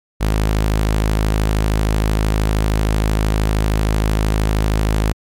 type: tone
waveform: sawtooth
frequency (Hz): 53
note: G#1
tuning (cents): +36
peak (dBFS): -10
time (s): 0.2-5.13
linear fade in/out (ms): 20
effects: MP3 64 kbps